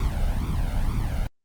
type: noise with flanger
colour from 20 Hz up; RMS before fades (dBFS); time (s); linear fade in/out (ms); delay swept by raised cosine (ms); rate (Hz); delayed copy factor
brown; -24; 0-1.27; 2; 0.85 to 1.4; 2.1; +0.75
effects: Opus 48 kbps